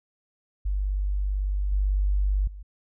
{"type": "tone with level steps", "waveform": "sine", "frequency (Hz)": 49, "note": "G1", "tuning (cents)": 0, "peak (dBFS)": [-23, -20, -37], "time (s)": [0.65, 2.63], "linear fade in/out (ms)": 10, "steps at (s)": [1.72, 2.47], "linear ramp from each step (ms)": 5, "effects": []}